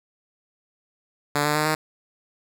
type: tone with pitch steps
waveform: 5% pulse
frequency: 146.2 / 149.19 / 152.23 / 155.34 Hz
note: D3 / D3 / D#3 / D#3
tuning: -7 / +28 / -38 / -2 cents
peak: -9 dBFS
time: 1.35-1.75 s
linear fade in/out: 5 ms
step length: 100 ms
effects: none